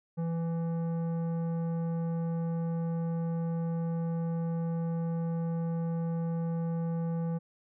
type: tone with tanh clipping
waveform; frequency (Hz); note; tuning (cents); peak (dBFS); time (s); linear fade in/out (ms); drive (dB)
sine; 166.4; E3; +17; -31; 0.17-7.39; 20; 12
effects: none